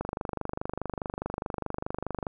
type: click train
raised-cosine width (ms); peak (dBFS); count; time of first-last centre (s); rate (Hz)
1; -17; 57; 0.01-2.268; 24.8
effects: none